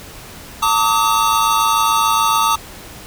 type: tone cluster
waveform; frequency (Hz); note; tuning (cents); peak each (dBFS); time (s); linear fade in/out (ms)
square; 902 / 1158 / 1265; A5 / D6 / D#6; +43 / -25 / +28; -18; 0.62-2.56; 10
effects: pink hiss -36 dBFS RMS until 3.06 s